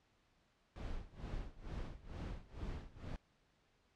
brown noise with tremolo, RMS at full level -42 dBFS, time 0.76-3.16 s, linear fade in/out 0 ms, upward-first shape sine, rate 2.2 Hz, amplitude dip 90%, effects pink hiss -75 dBFS RMS until 3.95 s + low-pass 5000 Hz 12 dB/octave

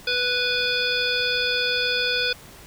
harmonic tone with a mistuned harmonic, 493.9 Hz, B4, in tune, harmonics 1 / 3 / 5 / 7 / 9 / 10, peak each -29 / -26 / -27 / -27 / -30 / -29 dBFS, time 0.07-2.33 s, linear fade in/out 5 ms, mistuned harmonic 9, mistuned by -18 cents, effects pink hiss -45 dBFS RMS until 2.66 s

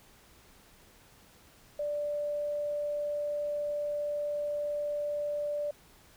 sine tone, 587.3 Hz, D5, in tune, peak -30 dBFS, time 1.79-5.71 s, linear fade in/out 5 ms, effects pink hiss -59 dBFS RMS until 6.16 s

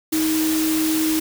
sine tone in noise, 315.5 Hz, D#4, 24 cents sharp, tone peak -18 dBFS, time 0.12-1.2 s, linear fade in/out 10 ms, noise white, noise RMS -26 dBFS, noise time 0.12-1.2 s, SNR +5 dB, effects none

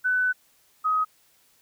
sine tone pair in turn, 1500 / 1261.3 Hz, F#6 / D#6, +23 / +23 cents, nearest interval minor third, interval 300 cents, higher first, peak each -20 dBFS, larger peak neither, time 0.04-0.33 / 0.84-1.05 s, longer first, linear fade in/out 20 ms, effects white hiss -62 dBFS RMS until 1.61 s

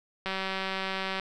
click train, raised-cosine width 0.3 ms, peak -16 dBFS, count 180, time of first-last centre 0.26-1.197 s, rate 191 Hz, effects none

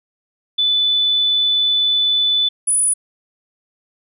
sine tone pair in turn, 3492 / 9877 Hz, A7 / D#9, -14 / -14 cents, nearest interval octave + tritone, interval 1800 cents, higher second, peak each -13 dBFS, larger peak neither, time 0.58-2.49 / 2.67-2.94 s, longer first, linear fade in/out 10 ms, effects none

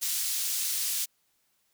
pink high-pass noise, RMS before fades -30 dBFS, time 0.01-1.06 s, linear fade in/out 20 ms, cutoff 5100 Hz, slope 12 dB/octave, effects white hiss -72 dBFS RMS until 1.73 s

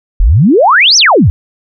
sine exponential two-way sweep, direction up then down, 36.23 to 6250 to 72.2 Hz, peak -3 dBFS, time 0.2-1.3 s, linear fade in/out 0 ms, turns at 0.97 s, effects none

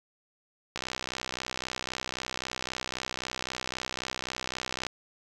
click train, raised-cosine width 0.2 ms, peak -15 dBFS, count 263, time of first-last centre 0.76-4.867 s, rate 63.8 Hz, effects none

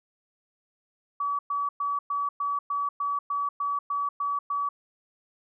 sine tone bursts, 1142 Hz, D6, 49 cents flat, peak -25 dBFS, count 12, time 1.2-4.69 s, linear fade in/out 5 ms, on 190 ms, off 110 ms, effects none

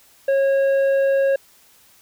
sine tone with tanh clipping, 546 Hz, C#5, 26 cents flat, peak -16 dBFS, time 0.28-1.36 s, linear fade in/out 5 ms, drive 7 dB, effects white hiss -53 dBFS RMS until 2.01 s

